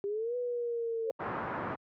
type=exponential two-way sweep; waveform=sine; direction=up then down; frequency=395.3 to 493.9 to 447.7 Hz; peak=-31 dBFS; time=0.04-1.1 s; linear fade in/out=0 ms; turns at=0.36 s
type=tone with exponential growth; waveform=sine; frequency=532 Hz; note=C5; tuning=29 cents sharp; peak=-26 dBFS; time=1.02-1.11 s; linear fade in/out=2 ms; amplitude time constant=19 ms
type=low-pass noise; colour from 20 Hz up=white; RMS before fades=-36 dBFS; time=1.19-1.76 s; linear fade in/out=20 ms; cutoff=1400 Hz; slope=24 dB/octave
effects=high-pass 100 Hz 12 dB/octave